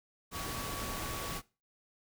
sine tone in noise, 1130 Hz, C#6, 33 cents sharp, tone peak -44 dBFS, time 0.31-1.42 s, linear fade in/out 50 ms, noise pink, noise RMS -39 dBFS, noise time 0.31-1.42 s, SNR -8 dB, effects noise-tail reverb RT60 0.3 s tail -20 dB re dry

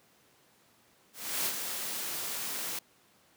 white noise with ADSR envelope, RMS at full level -30 dBFS, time 1.13-2.79 s, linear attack 330 ms, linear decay 54 ms, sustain -6 dB, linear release 4 ms, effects pink hiss -64 dBFS RMS until 3.36 s + high-pass 150 Hz 12 dB/octave

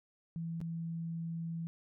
sine tone with dropouts, 165.8 Hz, E3, 10 cents sharp, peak -36 dBFS, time 0.36-1.67 s, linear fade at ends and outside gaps 0 ms, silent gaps 0.604-0.614 s, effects none

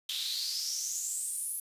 pink noise with high-pass filter sweep, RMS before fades -35 dBFS, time 0.09-1.6 s, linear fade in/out 2 ms, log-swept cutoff 3400 to 11000 Hz, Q 7, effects resampled to 32000 Hz

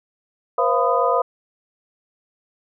sine tone cluster, 484.2 / 532 / 688 / 1004 / 1238 Hz, B4 / C5 / F5 / B5 / D#6, -34 / +29 / -26 / +28 / -9 cents, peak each -22 dBFS, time 0.58-1.22 s, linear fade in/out 5 ms, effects none

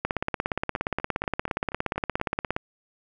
two click trains, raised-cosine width 0.5 ms, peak -10 / -24 dBFS, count 44 / 7, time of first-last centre 0.05-2.565 / 0.76-2.199 s, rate 17.1 / 4.17 Hz, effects none

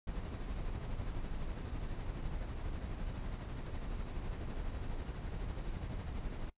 brown noise with tremolo, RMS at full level -38 dBFS, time 0.07-6.5 s, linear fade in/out 5 ms, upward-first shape triangle, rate 12 Hz, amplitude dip 45%, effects noise-tail reverb RT60 0.1 s tail -19 dB re dry + resampled to 8000 Hz

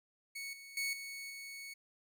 sawtooth tone with level steps, 2217 Hz, C#7, in tune, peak -38 / -47 / -31 / -40 / -42 dBFS, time 0.35-1.74 s, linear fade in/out 10 ms, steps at 0.53 / 0.77 / 0.93 / 1.3 s, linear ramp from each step 2 ms, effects none

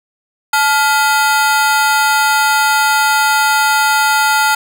40% pulse ring-modulated tone, 1135 Hz, C#6, 41 cents sharp, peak -6 dBFS, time 0.53-4.55 s, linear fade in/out 5 ms, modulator 270 Hz, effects none

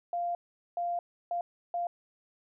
sine tone bursts at uneven times, 696 Hz, F5, 6 cents flat, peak -29 dBFS, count 4, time 0.13-0.35 / 0.77-0.99 / 1.31-1.41 / 1.74-1.87 s, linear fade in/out 2 ms, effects none

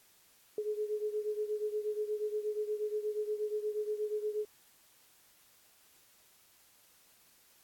sine beating tone pair, 421.7 / 430.1 Hz, G#4 / A4, +26 / -39 cents, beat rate 8.4 Hz, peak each -34 / -38 dBFS, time 0.58-4.45 s, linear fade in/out 2 ms, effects white hiss -64 dBFS RMS until 7.63 s + AAC 64 kbps

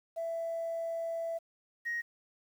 sine tone pair in turn, 664 / 1878.1 Hz, E5 / A#6, +12 / +12 cents, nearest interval octave + tritone, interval 1800 cents, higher second, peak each -32 / -31 dBFS, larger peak second, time 0.16-1.39 / 1.85-2.02 s, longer first, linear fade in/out 20 ms, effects tanh soft clip ceiling -28 dBFS + 10-bit

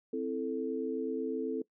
sine chord, A minor, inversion first, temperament equal, 261.6 / 329.6 / 440 Hz, C4 / E4 / A4, 0 / 0 / 0 cents, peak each -36 / -38 / -34 dBFS, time 0.13-1.62 s, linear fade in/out 5 ms, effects noise-tail reverb RT60 0.1 s tail -21 dB re dry

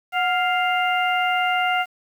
harmonic tone with a mistuned harmonic, 698.5 Hz, F5, in tune, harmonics 1 / 2 / 3 / 4, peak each -21 / -24 / -26 / -27 dBFS, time 0.12-1.86 s, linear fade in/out 50 ms, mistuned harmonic 1, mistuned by +83 cents, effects 8-bit

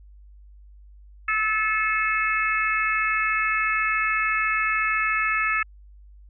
harmonic tone, 433.9 Hz, A4, 24 cents flat, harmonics 3 / 4 / 5 / 6, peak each -25 / -26 / -26 / -28 dBFS, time 1.28-5.63 s, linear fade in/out 5 ms, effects added 50 Hz sine -45 dBFS peak until 6.29 s

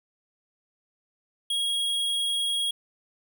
square tone, 3295 Hz, G#7, 14 cents flat, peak -25 dBFS, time 1.5-2.71 s, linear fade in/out 5 ms, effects none

